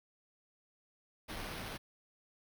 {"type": "noise with sample-and-hold", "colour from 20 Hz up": "pink", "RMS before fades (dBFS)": -43, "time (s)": [1.28, 1.78], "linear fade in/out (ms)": 20, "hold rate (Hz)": 7350, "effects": []}